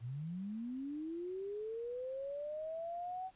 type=linear sweep; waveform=sine; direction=up; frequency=110 to 761 Hz; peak=-39 dBFS; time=0-3.31 s; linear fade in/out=50 ms; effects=pink hiss -68 dBFS RMS until 3.35 s + resampled to 8000 Hz